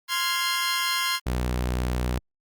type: chord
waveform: 15% pulse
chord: F minor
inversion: second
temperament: equal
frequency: 1046.5 / 1396.9 / 1661.2 Hz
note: C6 / F6 / Ab6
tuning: 0 / 0 / 0 cents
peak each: -19 / -24 / -23 dBFS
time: 0.08-1.2 s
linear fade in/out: 50 ms
type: tone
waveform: sawtooth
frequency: 61.74 Hz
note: B1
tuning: in tune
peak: -20 dBFS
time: 1.26-2.19 s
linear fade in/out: 10 ms
effects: Opus 32 kbps